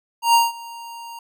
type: tone with ADSR envelope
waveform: square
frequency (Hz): 932.3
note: A#5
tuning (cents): 0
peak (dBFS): -11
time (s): 0.22-1.19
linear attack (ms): 120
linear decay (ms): 180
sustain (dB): -23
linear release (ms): 3
effects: none